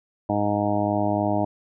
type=harmonic tone; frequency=103.3 Hz; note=G#2; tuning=9 cents flat; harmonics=1 / 2 / 3 / 4 / 5 / 6 / 7 / 8 / 9; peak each=-29 / -28 / -26 / -36 / -38 / -26 / -28 / -31 / -33 dBFS; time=0.29-1.45 s; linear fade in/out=5 ms; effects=none